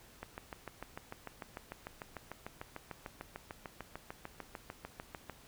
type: click train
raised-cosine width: 0.5 ms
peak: -27 dBFS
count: 35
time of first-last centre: 0.23-5.297 s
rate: 6.71 Hz
effects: pink hiss -59 dBFS RMS until 5.47 s